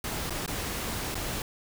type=noise with dropouts; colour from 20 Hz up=pink; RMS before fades=-33 dBFS; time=0.04-1.42 s; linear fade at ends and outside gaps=2 ms; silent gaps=0.297-0.305 / 0.462-0.477 / 1.145-1.153 s; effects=none